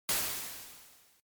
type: noise with exponential decay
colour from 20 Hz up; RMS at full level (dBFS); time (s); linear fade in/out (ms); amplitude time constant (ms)
white; -28; 0.09-1.2; 1; 240
effects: noise-tail reverb RT60 0.1 s tail -19 dB re dry + MP3 96 kbps